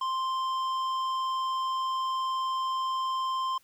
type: tone with tanh clipping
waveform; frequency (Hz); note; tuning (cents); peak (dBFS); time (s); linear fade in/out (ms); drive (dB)
triangle; 1046.5; C6; 0; -29; 0.01-3.58; 5; 14
effects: white hiss -64 dBFS RMS until 3.63 s